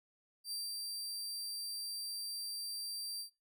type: tone with ADSR envelope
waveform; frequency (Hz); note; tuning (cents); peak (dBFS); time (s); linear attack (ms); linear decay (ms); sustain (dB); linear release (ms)
sawtooth; 4699; D8; 0; -35; 0.44-3.3; 76; 200; -2; 100
effects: noise-tail reverb RT60 0.2 s tail -17 dB re dry